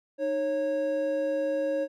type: tone pair together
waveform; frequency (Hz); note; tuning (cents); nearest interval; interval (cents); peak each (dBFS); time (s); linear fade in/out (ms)
triangle; 308.1 / 549; D#4 / C#5; -17 / -17; minor seventh; 1000; -31 / -24; 0.18-1.88; 50
effects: none